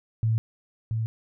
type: tone with echo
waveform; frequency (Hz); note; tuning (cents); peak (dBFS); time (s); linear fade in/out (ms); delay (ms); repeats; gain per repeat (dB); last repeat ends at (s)
sine; 111.8; A2; +28; -20; 0.23-0.38; 0; 680; 1; -4; 1.06
effects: none